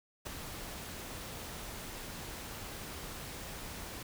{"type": "noise with ADSR envelope", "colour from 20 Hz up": "pink", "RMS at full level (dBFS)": -38, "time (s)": [0.25, 4.03], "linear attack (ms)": 19, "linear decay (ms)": 3, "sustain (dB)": -6, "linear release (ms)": 4, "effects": []}